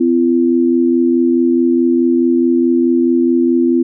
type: tone pair together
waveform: sine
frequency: 255.3 / 340 Hz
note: C4 / F4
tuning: -42 / -46 cents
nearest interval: perfect fourth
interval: 496 cents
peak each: -12 dBFS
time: 0-3.83 s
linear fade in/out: 10 ms
effects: none